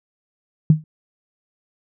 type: tone with exponential decay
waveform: sine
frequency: 155.4 Hz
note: D#3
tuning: 2 cents flat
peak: -5 dBFS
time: 0.7-0.84 s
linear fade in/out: 2 ms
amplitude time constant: 29 ms
effects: none